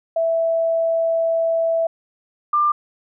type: tone pair in turn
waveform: sine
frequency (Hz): 659.3 / 1192.5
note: E5 / D6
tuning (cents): 0 / +26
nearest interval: minor seventh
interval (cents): 1026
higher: second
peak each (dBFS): -16 / -14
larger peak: second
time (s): 0.16-1.87 / 2.53-2.72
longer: first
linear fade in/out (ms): 5
effects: none